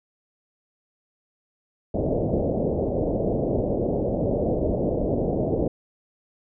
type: low-pass noise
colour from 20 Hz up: white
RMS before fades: -24 dBFS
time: 1.94-5.68 s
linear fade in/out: 5 ms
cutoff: 630 Hz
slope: 48 dB/octave
effects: none